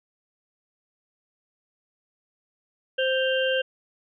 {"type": "harmonic tone with a mistuned harmonic", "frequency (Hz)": 523.3, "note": "C5", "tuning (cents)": 0, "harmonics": [1, 3, 5, 6], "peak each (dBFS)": [-23, -28, -30, -31], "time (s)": [2.98, 3.62], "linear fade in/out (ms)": 10, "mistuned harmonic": 5, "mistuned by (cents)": 110, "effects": []}